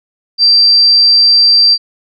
sine tone, 4699 Hz, D8, in tune, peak -4 dBFS, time 0.38-1.78 s, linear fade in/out 50 ms, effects none

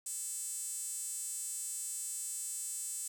sawtooth tone with high-pass filter, 440 Hz, A4, in tune, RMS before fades -40 dBFS, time 0.06-3.08 s, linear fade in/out 5 ms, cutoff 8100 Hz, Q 5.6, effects none

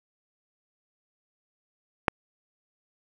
click, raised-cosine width 0.5 ms, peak -4 dBFS, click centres 2.082 s, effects 7-bit

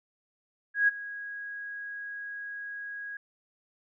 sine tone with ADSR envelope, 1650 Hz, G#6, 12 cents flat, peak -18 dBFS, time 0.74-3.17 s, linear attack 140 ms, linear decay 19 ms, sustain -18 dB, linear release 3 ms, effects none

